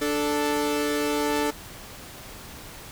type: tone pair together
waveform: sawtooth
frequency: 293.7 / 440 Hz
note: D4 / A4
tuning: 0 / 0 cents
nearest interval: perfect fifth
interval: 700 cents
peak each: -22 dBFS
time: 0.01-1.51 s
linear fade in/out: 10 ms
effects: pink hiss -42 dBFS RMS until 2.91 s